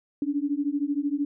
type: beating tone pair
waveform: sine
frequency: 281 / 294 Hz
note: C#4 / D4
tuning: +24 / +2 cents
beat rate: 13 Hz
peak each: -27 dBFS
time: 0.22-1.25 s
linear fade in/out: 2 ms
effects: none